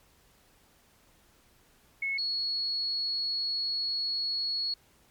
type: tone pair in turn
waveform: sine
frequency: 2191 / 4352 Hz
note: C#7 / C#8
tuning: -21 / -33 cents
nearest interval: octave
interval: 1188 cents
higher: second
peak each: -28 dBFS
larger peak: neither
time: 2.02-2.18 / 2.18-4.74 s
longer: second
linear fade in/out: 5 ms
effects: pink hiss -63 dBFS RMS until 5.1 s + MP3 96 kbps